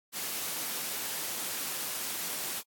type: high-pass noise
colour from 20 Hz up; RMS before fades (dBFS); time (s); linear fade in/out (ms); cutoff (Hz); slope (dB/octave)
white; -35; 0.12-2.63; 50; 150; 12
effects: AAC 64 kbps